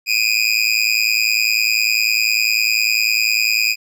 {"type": "tone with amplitude modulation", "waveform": "25% pulse", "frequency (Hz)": 2466, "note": "D#7", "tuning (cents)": -16, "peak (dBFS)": -6, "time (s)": [0.06, 3.76], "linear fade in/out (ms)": 50, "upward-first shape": "sine", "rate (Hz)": 110, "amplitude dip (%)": 100, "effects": ["resampled to 32000 Hz"]}